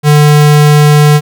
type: tone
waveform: square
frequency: 148.7 Hz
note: D3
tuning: 22 cents sharp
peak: -3 dBFS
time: 0.03-1.21 s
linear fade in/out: 50 ms
effects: none